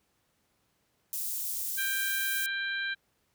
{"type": "high-pass noise", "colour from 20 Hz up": "white", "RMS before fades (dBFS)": -34, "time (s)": [1.13, 2.46], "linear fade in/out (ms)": 0, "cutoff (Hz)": 7900, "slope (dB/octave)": 12}
{"type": "harmonic tone", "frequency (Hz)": 791, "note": "G5", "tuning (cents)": 15, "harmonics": [2, 3, 4, 5], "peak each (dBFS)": [-31, -40, -42, -40], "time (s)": [1.77, 2.95], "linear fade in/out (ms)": 20}
{"effects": ["pink hiss -73 dBFS RMS until 3.34 s", "high-pass 60 Hz 12 dB/octave"]}